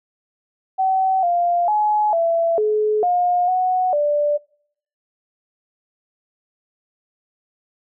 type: tone with pitch steps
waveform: sine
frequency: 761 / 697 / 845 / 669 / 426.3 / 713 / 738 / 588 Hz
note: F#5 / F5 / G#5 / E5 / G#4 / F5 / F#5 / D5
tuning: +48 / -4 / +30 / +25 / +45 / +36 / -5 / +2 cents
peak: -15 dBFS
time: 0.78-4.38 s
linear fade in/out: 20 ms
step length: 450 ms
effects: noise-tail reverb RT60 0.6 s tail -24 dB re dry